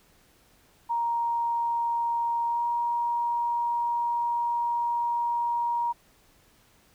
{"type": "tone with pitch glide", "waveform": "sine", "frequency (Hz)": [937, 946.2], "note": ["A#5", "A#5"], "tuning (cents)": [9, 26], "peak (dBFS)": -24, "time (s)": [0.89, 5.93], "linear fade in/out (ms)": 20, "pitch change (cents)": 17, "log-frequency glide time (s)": [2.47, 2.63], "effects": ["pink hiss -61 dBFS RMS until 6.94 s"]}